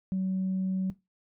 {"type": "tone", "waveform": "sine", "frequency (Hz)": 188.4, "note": "F#3", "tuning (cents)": 32, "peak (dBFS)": -25, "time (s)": [0.12, 0.9], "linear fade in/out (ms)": 0, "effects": ["noise-tail reverb RT60 0.2 s tail -17 dB re dry", "tanh soft clip ceiling -23 dBFS"]}